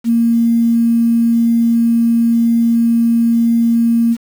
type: tone with quantisation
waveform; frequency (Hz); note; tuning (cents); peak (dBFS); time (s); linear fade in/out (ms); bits
sine; 232.1; A#3; -7; -9; 0.04-4.17; 50; 6
effects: none